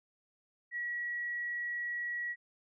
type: tone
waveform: sine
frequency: 1922 Hz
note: B6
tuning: 48 cents flat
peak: -34 dBFS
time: 0.71-2.36 s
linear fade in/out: 50 ms
effects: none